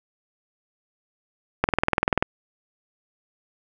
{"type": "click train", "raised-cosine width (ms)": 0.5, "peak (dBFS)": -3, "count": 13, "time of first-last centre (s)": [1.64, 2.225], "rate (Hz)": 20.5, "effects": []}